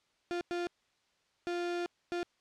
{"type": "tone bursts at uneven times", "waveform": "35% pulse", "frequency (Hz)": 349.2, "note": "F4", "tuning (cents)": 0, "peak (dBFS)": -31, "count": 4, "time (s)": [[0.31, 0.41], [0.51, 0.67], [1.47, 1.86], [2.12, 2.23]], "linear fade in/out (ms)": 0, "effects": ["white hiss -73 dBFS RMS until 2.4 s", "low-pass 5000 Hz 12 dB/octave"]}